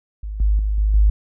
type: tone with level steps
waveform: sine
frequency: 51.91 Hz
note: G#1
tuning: in tune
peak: -25 / -13 / -17 / -14 / -10 dBFS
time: 0.23-1.1 s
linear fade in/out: 5 ms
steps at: 0.4 / 0.59 / 0.78 / 0.94 s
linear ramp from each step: 2 ms
effects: none